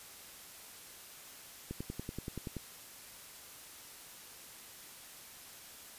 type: click train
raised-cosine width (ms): 3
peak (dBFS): -26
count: 10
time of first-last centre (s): 1.71-2.567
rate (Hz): 10.5
effects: white hiss -52 dBFS RMS until 5.98 s + resampled to 32000 Hz